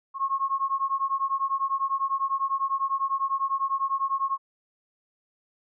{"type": "beating tone pair", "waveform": "sine", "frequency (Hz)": [1082, 1092], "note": ["C#6", "C#6"], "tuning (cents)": [-42, -26], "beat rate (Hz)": 10, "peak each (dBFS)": -27, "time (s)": [0.14, 4.38], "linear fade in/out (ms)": 50, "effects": []}